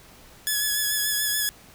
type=tone with vibrato; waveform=5% pulse; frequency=1700 Hz; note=G#6; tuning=40 cents sharp; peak=-12 dBFS; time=0.47-1.49 s; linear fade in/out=0 ms; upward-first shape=sine; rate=6.9 Hz; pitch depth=27 cents each way; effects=pink hiss -50 dBFS RMS until 1.74 s